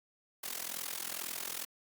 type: noise with amplitude modulation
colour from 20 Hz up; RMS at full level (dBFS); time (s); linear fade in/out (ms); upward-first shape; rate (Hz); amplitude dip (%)
white; -36; 0.43-1.65; 10; sine; 42.2; 85
effects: high-pass 200 Hz 12 dB/octave + Opus 48 kbps